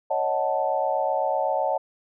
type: chord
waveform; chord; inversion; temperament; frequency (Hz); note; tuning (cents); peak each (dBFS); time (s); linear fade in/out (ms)
sine; D# half-diminished seventh; third; equal; 554.4 / 622.3 / 740 / 880; C#5 / D#5 / F#5 / A5; 0 / 0 / 0 / 0; -27; 0.1-1.78; 10
effects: none